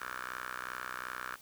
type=ring-modulated tone; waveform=10% pulse; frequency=62.7 Hz; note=B1; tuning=27 cents sharp; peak=-28 dBFS; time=0-1.36 s; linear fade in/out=10 ms; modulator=1400 Hz; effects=white hiss -57 dBFS RMS until 1.41 s